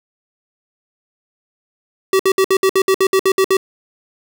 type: tone bursts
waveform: square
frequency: 383.1 Hz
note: G4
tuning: 40 cents flat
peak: -11 dBFS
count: 12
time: 2.13-3.569 s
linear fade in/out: 2 ms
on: 64 ms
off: 61 ms
effects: 7-bit